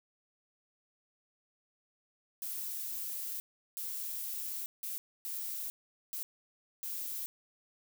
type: noise bursts at uneven times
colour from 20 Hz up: violet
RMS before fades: -39 dBFS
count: 6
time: 2.42-3.4 / 3.77-4.66 / 4.83-4.98 / 5.25-5.7 / 6.13-6.23 / 6.83-7.26 s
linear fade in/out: 0 ms
effects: none